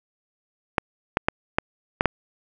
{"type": "clicks", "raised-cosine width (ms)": 0.5, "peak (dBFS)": -3, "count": 6, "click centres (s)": [0.782, 1.171, 1.285, 1.585, 2.009, 2.057], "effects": []}